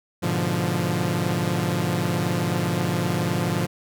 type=chord; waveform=sawtooth; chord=G# diminished seventh; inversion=none; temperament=equal with one note detuned; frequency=103.83 / 122.9 / 146.83 / 174.61 Hz; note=G#2 / B2 / D3 / F3; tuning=0 / -8 / 0 / 0 cents; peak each=-25 / -25 / -24 / -21 dBFS; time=0.22-3.67 s; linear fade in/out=20 ms; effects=none